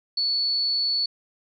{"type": "tone", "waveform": "sine", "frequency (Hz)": 4435, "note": "C#8", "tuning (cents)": 0, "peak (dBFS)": -21, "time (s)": [0.17, 1.06], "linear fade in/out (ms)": 5, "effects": []}